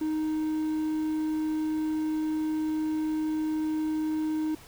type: tone with quantisation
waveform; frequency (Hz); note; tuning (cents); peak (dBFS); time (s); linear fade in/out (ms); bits
triangle; 311.1; D#4; 0; -24; 0.01-4.55; 5; 9
effects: pink hiss -51 dBFS RMS until 4.67 s